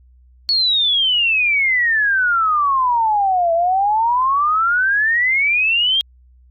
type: exponential two-way sweep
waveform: sine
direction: down then up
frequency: 4435 to 659.3 to 3259 Hz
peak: -13 dBFS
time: 0.49-6.01 s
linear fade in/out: 0 ms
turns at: 3.53 s
effects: added 62 Hz sine -46 dBFS peak until 6.5 s + Opus 48 kbps